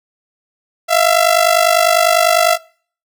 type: ring-modulated tone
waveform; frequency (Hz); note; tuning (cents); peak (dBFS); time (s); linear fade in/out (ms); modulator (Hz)
sawtooth; 672; E5; +33; -3; 0.88-2.58; 50; 25
effects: noise-tail reverb RT60 0.5 s tail -25 dB re dry